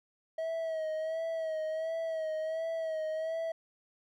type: tone with vibrato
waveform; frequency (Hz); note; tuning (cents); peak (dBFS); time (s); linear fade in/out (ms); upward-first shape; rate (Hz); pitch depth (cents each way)
triangle; 641; E5; -49; -30; 0.38-3.52; 5; sine; 1.4; 42
effects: none